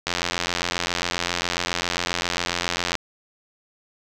click train, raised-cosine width 0.2 ms, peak -5 dBFS, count 253, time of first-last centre 0.07-2.953 s, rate 87.4 Hz, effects none

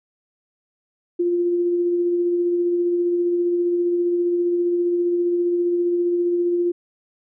sine tone with tremolo, 349.2 Hz, F4, in tune, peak -16 dBFS, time 1.19-6.72 s, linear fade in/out 10 ms, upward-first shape sine, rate 15 Hz, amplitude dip 25%, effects none

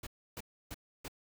pink noise bursts, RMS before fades -43 dBFS, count 4, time 0.03-1.082 s, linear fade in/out 5 ms, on 38 ms, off 300 ms, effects none

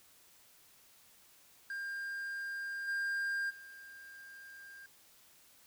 triangle tone with level steps, 1600 Hz, G6, 35 cents sharp, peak -36 / -31 / -48 dBFS, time 1.7-4.86 s, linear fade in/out 2 ms, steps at 2.87 / 3.49 s, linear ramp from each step 20 ms, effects white hiss -63 dBFS RMS until 5.66 s

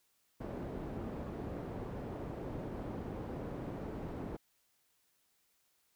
white low-pass noise, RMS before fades -42 dBFS, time 0.4-4.37 s, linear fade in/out 10 ms, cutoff 420 Hz, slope 12 dB/octave, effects white hiss -75 dBFS RMS until 5.95 s

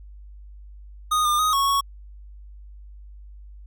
square tone with pitch steps, 1239 / 1204 / 1251 / 1105 / 1111 Hz, D#6 / D6 / D#6 / C#6 / C#6, -8 / +43 / +9 / -6 / +4 cents, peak -19 dBFS, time 1.11-1.81 s, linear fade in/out 10 ms, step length 140 ms, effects added 50 Hz sine -40 dBFS peak until 3.66 s

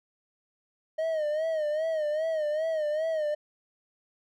triangle tone with vibrato, 622.3 Hz, D#5, in tune, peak -24 dBFS, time 0.98-3.35 s, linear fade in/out 10 ms, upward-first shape sine, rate 2.5 Hz, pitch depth 82 cents each way, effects none

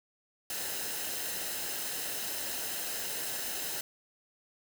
white noise with comb filter, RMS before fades -36 dBFS, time 0.5-3.81 s, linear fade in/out 2 ms, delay 0.87 ms, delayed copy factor -0.5, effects none

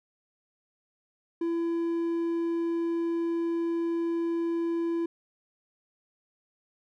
triangle tone, 335.9 Hz, E4, 33 cents sharp, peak -24 dBFS, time 1.41-5.06 s, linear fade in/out 5 ms, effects none

